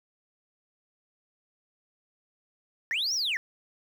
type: linear two-way sweep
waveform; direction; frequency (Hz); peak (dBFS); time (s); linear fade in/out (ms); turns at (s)
sine; up then down; 1698 to 5900 to 1698; -24; 2.91-3.37; 0; 3.14
effects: tanh soft clip ceiling -24 dBFS + 9-bit